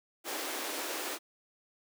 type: high-pass noise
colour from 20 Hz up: pink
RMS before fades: -37 dBFS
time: 0.24-1.19 s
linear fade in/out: 50 ms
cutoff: 280 Hz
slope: 48 dB/octave
effects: none